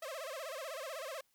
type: tone with vibrato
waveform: sawtooth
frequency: 587.3 Hz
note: D5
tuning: in tune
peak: -37 dBFS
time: 0.02-1.21 s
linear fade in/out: 5 ms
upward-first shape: sine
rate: 16 Hz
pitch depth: 220 cents each way
effects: white hiss -75 dBFS RMS until 1.34 s